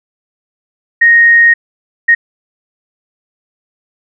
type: tone bursts at uneven times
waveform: sine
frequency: 1864.7 Hz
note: A#6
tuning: in tune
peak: -3 dBFS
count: 2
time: 1.01-1.54 / 2.08-2.15 s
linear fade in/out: 10 ms
effects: none